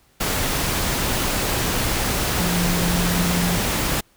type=tone in noise; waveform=sine; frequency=175.2 Hz; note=F3; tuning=6 cents sharp; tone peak=-21 dBFS; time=2.39-3.58 s; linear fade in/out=10 ms; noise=pink; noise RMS=-22 dBFS; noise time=0.2-4.01 s; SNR=-2 dB; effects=pink hiss -58 dBFS RMS until 4.16 s